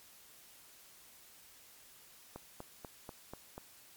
click train, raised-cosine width 1 ms, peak -30 dBFS, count 6, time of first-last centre 2.36-3.58 s, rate 4.1 Hz, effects white hiss -59 dBFS RMS until 3.96 s + MP3 96 kbps

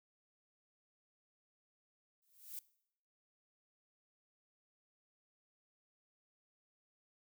violet noise with exponential growth, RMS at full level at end -42 dBFS, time 2.22-2.59 s, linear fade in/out 2 ms, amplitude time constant 80 ms, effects noise-tail reverb RT60 0.7 s tail -21 dB re dry

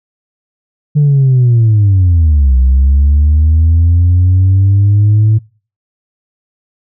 sine linear two-way sweep, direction down then up, 150 to 62.9 to 109.8 Hz, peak -3 dBFS, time 0.95-5.39 s, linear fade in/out 20 ms, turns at 2.56 s, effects noise-tail reverb RT60 0.4 s tail -26 dB re dry + tanh soft clip ceiling -3 dBFS

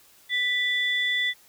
sine tone pair together, 1975.5 / 3466 Hz, B6 / A7, 0 / -27 cents, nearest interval minor seventh, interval 973 cents, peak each -23 / -26 dBFS, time 0.29-1.34 s, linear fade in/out 50 ms, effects tanh soft clip ceiling -15 dBFS + white hiss -56 dBFS RMS until 1.48 s

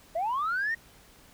sine linear sweep, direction up, 625 to 1890 Hz, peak -25 dBFS, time 0.15-0.75 s, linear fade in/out 10 ms, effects tanh soft clip ceiling -23 dBFS + pink hiss -56 dBFS RMS until 1.33 s

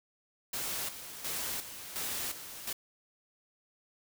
white noise with tremolo, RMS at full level -36 dBFS, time 0.53-2.73 s, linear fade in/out 5 ms, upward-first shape square, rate 1.4 Hz, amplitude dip 65%, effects none

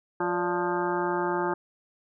harmonic tone with a mistuned harmonic, 176.2 Hz, F3, 16 cents sharp, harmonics 1 / 2 / 3 / 4 / 5 / 6 / 7 / 8 / 9, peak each -37 / -28 / -36 / -38 / -30 / -38 / -35 / -40 / -37 dBFS, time 0.2-1.54 s, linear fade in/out 5 ms, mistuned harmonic 3, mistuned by +150 cents, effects none

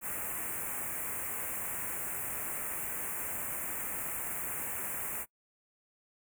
white band-stop noise, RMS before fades -37 dBFS, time 0.01-5.26 s, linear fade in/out 50 ms, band 2500 to 7600 Hz, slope 48 dB/octave, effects noise-tail reverb RT60 0.1 s tail -23 dB re dry

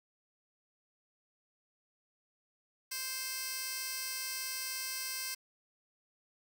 15% pulse tone with high-pass filter, 523.3 Hz, C5, in tune, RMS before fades -39 dBFS, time 2.91-5.35 s, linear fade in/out 10 ms, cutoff 3700 Hz, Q 0.64, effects none

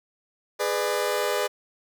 sawtooth chord, G# diminished, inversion none, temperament just, 415.3 / 498.4 / 598 Hz, G#4 / B4 / D5, 0 / +16 / +31 cents, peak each -24 dBFS, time 0.59-1.48 s, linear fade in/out 20 ms, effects none

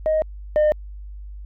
sine tone pair in turn, 625 / 606.5 Hz, D#5 / D#5, +8 / -44 cents, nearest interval minor second, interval 52 cents, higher first, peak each -15 / -11 dBFS, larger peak second, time 0.06-0.22 / 0.56-0.72 s, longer neither, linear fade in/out 0 ms, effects tanh soft clip ceiling -13 dBFS + added 50 Hz sine -33 dBFS peak until 1.45 s

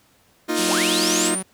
sawtooth chord, Bb suspended fourth, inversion none, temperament just, 233.1 / 310.8 / 349.6 Hz, Bb3 / Eb4 / F4, 0 / -2 / +2 cents, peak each -26 / -20 / -20 dBFS, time 0.48-1.36 s, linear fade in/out 20 ms
pink band-pass noise, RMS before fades -25 dBFS, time 0.54-1.32 s, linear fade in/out 50 ms, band 2500 to 11000 Hz, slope 48 dB/octave
sawtooth tone, 188.5 Hz, F#3, 32 cents sharp, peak -25 dBFS, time 0.58-1.43 s, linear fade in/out 10 ms
sine linear sweep, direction up, 98 to 9890 Hz, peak -23 dBFS, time 0.66-1.43 s, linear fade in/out 50 ms
effects pink hiss -58 dBFS RMS until 1.53 s + high-pass 60 Hz 12 dB/octave

